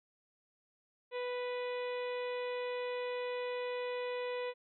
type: harmonic tone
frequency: 493.9 Hz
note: B4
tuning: in tune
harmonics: 1 / 2 / 3 / 4 / 5 / 6 / 7 / 8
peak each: -36 / -45 / -54 / -48 / -49 / -56 / -54 / -58 dBFS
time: 1.11-4.54 s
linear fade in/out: 50 ms
effects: none